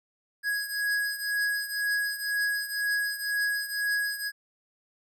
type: beating tone pair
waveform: square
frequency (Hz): 1661.2 / 1663.2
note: G#6 / G#6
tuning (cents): 0 / +2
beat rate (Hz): 2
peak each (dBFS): -29 / -33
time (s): 0.43-4.32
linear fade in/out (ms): 50
effects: none